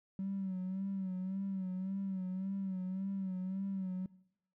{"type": "tone with vibrato", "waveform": "triangle", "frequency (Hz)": 190, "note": "F#3", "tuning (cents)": 46, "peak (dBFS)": -32, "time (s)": [0.19, 4.06], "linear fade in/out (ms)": 2, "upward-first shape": "sine", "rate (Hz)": 1.8, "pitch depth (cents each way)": 57, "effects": ["noise-tail reverb RT60 0.8 s tail -23 dB re dry", "tanh soft clip ceiling -32 dBFS"]}